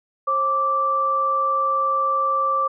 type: tone pair together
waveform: sine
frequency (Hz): 537 / 1169.2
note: C5 / D6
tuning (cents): +45 / -8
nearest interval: octave + minor second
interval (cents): 1347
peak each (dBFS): -27 / -18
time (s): 0.27-2.68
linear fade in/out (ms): 10
effects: none